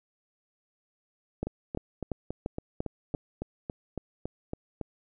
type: two click trains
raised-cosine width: 2 ms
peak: -20 / -17 dBFS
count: 13 / 6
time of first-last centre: 1.47-4.813 / 1.43-3.148 s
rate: 3.59 / 2.91 Hz
effects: none